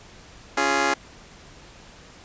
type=chord; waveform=10% pulse; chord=Db major; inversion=none; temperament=just; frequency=277.2 / 346.5 / 415.8 Hz; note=Db4 / F4 / Ab4; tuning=0 / -14 / +2 cents; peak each=-17 dBFS; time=0.57-0.94 s; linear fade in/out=5 ms; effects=pink hiss -47 dBFS RMS until 2.24 s + resampled to 16000 Hz